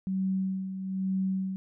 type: tone with tremolo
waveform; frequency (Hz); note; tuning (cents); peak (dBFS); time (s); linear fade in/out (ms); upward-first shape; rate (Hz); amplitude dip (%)
sine; 190; F#3; +46; -25; 0.07-1.56; 0; sine; 1.1; 60
effects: none